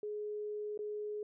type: tone with dropouts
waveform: sine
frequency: 419.9 Hz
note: G#4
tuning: 19 cents sharp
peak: -37 dBFS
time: 0.03-1.23 s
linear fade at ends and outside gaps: 2 ms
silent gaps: 0.776-0.79 s
effects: none